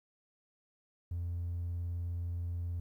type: tone with vibrato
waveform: triangle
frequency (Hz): 86.5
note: F2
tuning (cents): -16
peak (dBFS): -31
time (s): 1.11-2.8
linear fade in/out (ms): 5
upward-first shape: square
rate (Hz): 19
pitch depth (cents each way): 10
effects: tanh soft clip ceiling -30 dBFS + 12-bit